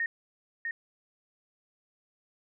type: tone with echo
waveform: sine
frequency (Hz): 1846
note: A#6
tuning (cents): -17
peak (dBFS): -27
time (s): 0-0.06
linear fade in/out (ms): 2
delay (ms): 650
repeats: 1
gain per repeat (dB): -4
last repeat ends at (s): 0.71
effects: none